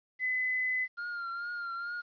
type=tone; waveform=sine; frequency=2017 Hz; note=B6; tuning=36 cents sharp; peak=-28 dBFS; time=0.19-0.88 s; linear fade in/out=50 ms
type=tone with vibrato; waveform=triangle; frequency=1400 Hz; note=F6; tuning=4 cents sharp; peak=-33 dBFS; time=0.97-2.02 s; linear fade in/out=20 ms; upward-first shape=triangle; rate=2.3 Hz; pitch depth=48 cents each way
effects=resampled to 11025 Hz + 11-bit